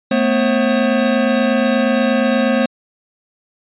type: tone cluster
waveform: square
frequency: 221.3 / 249.7 / 537 Hz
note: A3 / B3 / C5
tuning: +10 / +19 / +45 cents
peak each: -18 dBFS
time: 0.11-2.66 s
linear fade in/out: 5 ms
effects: resampled to 8000 Hz